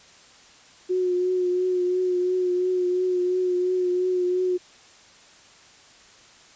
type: tone with vibrato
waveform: sine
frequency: 363.3 Hz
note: F#4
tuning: 32 cents flat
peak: -20 dBFS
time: 0.89-4.58 s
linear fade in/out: 20 ms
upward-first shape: triangle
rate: 2.9 Hz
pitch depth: 31 cents each way
effects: white hiss -51 dBFS RMS until 6.55 s + resampled to 16000 Hz